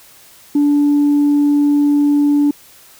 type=tone; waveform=sine; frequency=290 Hz; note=D4; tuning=22 cents flat; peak=-8 dBFS; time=0.55-2.51 s; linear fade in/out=5 ms; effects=tanh soft clip ceiling -7 dBFS + white hiss -44 dBFS RMS until 2.99 s